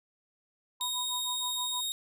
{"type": "tone with tremolo", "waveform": "sine", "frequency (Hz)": 991, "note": "B5", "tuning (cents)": 6, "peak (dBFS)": -35, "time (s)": [0.8, 1.81], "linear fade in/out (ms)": 10, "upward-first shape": "sine", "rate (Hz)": 6.4, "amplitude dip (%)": 95}
{"type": "tone", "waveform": "sawtooth", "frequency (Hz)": 3729, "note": "A#7", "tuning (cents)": 0, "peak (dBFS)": -28, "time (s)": [0.81, 1.92], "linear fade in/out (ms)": 0}
{"effects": []}